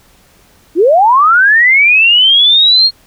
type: linear sweep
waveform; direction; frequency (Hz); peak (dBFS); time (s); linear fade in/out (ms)
sine; up; 297.5 to 4305; -4; 0.75-2.91; 50
effects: pink hiss -47 dBFS RMS until 3.06 s